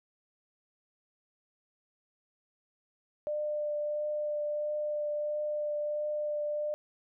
sine tone with vibrato, 597 Hz, D5, 28 cents sharp, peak -30 dBFS, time 3.27-6.74 s, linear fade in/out 0 ms, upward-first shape triangle, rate 1.5 Hz, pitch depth 12 cents each way, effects none

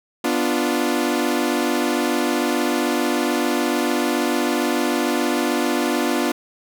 sawtooth chord, B diminished, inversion none, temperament equal, 246.9 / 293.7 / 349.2 Hz, B3 / D4 / F4, 0 / 0 / 0 cents, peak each -19 dBFS, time 0.24-6.32 s, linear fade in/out 5 ms, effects none

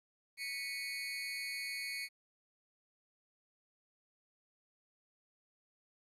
30% pulse tone with amplitude modulation, 2217 Hz, C#7, in tune, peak -32 dBFS, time 0.37-2.09 s, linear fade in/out 50 ms, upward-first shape sine, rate 247 Hz, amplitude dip 90%, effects resampled to 32000 Hz + 12-bit

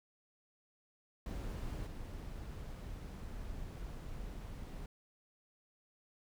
brown noise with level steps, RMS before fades -41 / -45 dBFS, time 1.26-4.86 s, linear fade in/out 2 ms, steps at 1.86 s, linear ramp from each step 10 ms, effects none

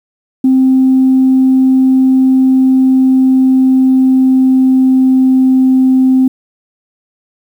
sine tone with pitch glide, 261.6 to 260.1 Hz, C4 to C4, 0 to -10 cents, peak -4 dBFS, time 0.44-6.28 s, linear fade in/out 5 ms, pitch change -10 cents, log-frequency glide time 2.43-5.87 s, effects tanh soft clip ceiling -1 dBFS + 7-bit

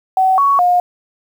sine tone with pitch steps, 756 / 1117 / 714 Hz, F#5 / C#6 / F5, +37 / +13 / +38 cents, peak -9 dBFS, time 0.17-0.8 s, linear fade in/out 2 ms, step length 210 ms, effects 7-bit

